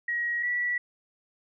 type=tone pair in turn; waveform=sine; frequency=1900 / 1947.8 Hz; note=A#6 / B6; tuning=+33 / -24 cents; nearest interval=unison; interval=43 cents; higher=second; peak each=-26 / -25 dBFS; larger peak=second; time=0.08-0.43 / 0.43-0.78 s; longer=neither; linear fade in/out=5 ms; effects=none

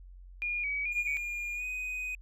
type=tone with vibrato; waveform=sine; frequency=2349 Hz; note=D7; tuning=in tune; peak=-30 dBFS; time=0.42-1.17 s; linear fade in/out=0 ms; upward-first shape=square; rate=2.3 Hz; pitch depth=58 cents each way
type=tone with pitch glide; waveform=triangle; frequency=2419 to 2499 Hz; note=D#7 to D#7; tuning=-49 to +7 cents; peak=-32 dBFS; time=0.92-2.15 s; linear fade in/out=2 ms; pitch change=+56 cents; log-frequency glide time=1.54-1.65 s
effects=added 45 Hz sine -47 dBFS peak until 2.21 s

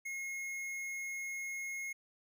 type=tone with tanh clipping; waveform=sine; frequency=2160 Hz; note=C#7; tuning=45 cents flat; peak=-40 dBFS; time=0.05-1.93 s; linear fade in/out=10 ms; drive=15 dB; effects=none

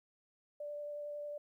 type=tone with vibrato; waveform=sine; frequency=587.3 Hz; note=D5; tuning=in tune; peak=-40 dBFS; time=0.6-1.38 s; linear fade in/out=5 ms; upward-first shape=sine; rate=11 Hz; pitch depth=9 cents each way; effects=13-bit

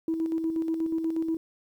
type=tone with tremolo; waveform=sine; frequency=324.9 Hz; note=E4; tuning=25 cents flat; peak=-23 dBFS; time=0.08-1.37 s; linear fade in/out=2 ms; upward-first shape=square; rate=8.3 Hz; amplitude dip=45%; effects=tanh soft clip ceiling -19 dBFS + 10-bit

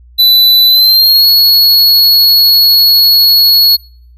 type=tone with pitch glide; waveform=square; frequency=3987 to 4348 Hz; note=B7 to C#8; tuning=+16 to -34 cents; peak=-4 dBFS; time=0.18-3.77 s; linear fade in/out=20 ms; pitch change=+150 cents; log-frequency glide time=0.67-1.26 s; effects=noise-tail reverb RT60 0.6 s tail -26 dB re dry + added 60 Hz sine -36 dBFS peak until 4.17 s

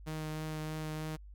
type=tone with vibrato; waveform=sawtooth; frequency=155.56 Hz; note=D#3; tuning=in tune; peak=-33 dBFS; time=0.06-1.17 s; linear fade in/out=20 ms; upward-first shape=triangle; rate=3.2 Hz; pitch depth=12 cents each way; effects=added 50 Hz sine -48 dBFS peak until 1.34 s

